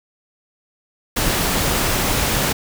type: noise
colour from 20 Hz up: pink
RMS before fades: -19 dBFS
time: 1.16-2.53 s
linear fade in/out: 10 ms
effects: none